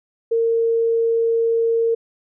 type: tone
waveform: sine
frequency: 458.5 Hz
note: A#4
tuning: 29 cents flat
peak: -15 dBFS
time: 0.31-1.95 s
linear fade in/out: 10 ms
effects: none